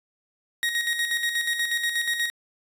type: tone with tremolo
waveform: 30% pulse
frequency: 1882 Hz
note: A#6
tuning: 16 cents sharp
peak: -19 dBFS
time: 0.63-2.3 s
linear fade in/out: 0 ms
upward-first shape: square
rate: 8.3 Hz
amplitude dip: 50%
effects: resampled to 32000 Hz